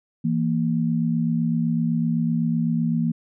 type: tone pair together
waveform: sine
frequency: 164.81 / 232.7 Hz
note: E3 / A#3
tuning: 0 / -3 cents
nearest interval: tritone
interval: 597 cents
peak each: -22 dBFS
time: 0.24-3.12 s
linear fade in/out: 10 ms
effects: none